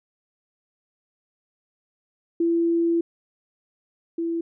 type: tone pair in turn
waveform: sine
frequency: 336.4 / 333.9 Hz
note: E4 / E4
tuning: +35 / +22 cents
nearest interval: unison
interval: 13 cents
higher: first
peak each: -18 / -23 dBFS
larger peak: first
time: 2.4-3.01 / 4.18-4.41 s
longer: first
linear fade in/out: 5 ms
effects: none